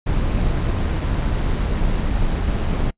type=noise with amplitude modulation; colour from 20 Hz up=brown; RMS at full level=-18 dBFS; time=0.06-2.91 s; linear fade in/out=10 ms; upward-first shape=sine; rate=160 Hz; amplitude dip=35%; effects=noise-tail reverb RT60 0.1 s tail -25 dB re dry + resampled to 8000 Hz